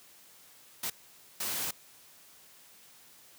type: noise bursts at uneven times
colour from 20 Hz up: white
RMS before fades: -34 dBFS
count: 2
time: 0.83-0.9 / 1.4-1.71 s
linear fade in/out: 5 ms
effects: white hiss -57 dBFS RMS until 3.38 s + high-pass 80 Hz 12 dB/octave